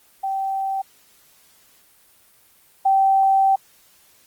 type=tone pair in turn; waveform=sine; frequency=776 / 776 Hz; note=G5 / G5; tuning=-18 / -18 cents; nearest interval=unison; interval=0 cents; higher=neither; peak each=-21 / -13 dBFS; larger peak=second; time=0.23-0.82 / 2.85-3.56 s; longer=second; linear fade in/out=10 ms; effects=white hiss -55 dBFS RMS until 4.26 s + Opus 24 kbps